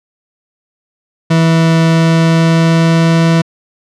40% pulse tone with pitch glide, 163.7 to 165.03 Hz, E3 to E3, -12 to +2 cents, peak -6 dBFS, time 1.3-3.42 s, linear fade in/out 10 ms, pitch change +14 cents, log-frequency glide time 2.05-3.28 s, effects low-pass 6000 Hz 12 dB/octave

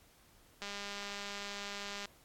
click train, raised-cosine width 0.2 ms, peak -25 dBFS, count 291, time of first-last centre 0.62-2.056 s, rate 202 Hz, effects pink hiss -64 dBFS RMS until 2.24 s + AAC 64 kbps

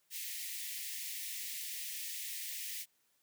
white high-pass noise, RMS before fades -42 dBFS, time 0.1-2.86 s, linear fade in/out 50 ms, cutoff 1800 Hz, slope 96 dB/octave, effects white hiss -75 dBFS RMS until 3.22 s + high-pass 100 Hz 12 dB/octave

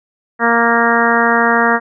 harmonic tone, 233.1 Hz, A#3, in tune, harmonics 1 / 2 / 3 / 4 / 5 / 6 / 7 / 8, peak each -18 / -18 / -18 / -18 / -18 / -18 / -18 / -18 dBFS, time 0.39-1.8 s, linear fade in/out 50 ms, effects none

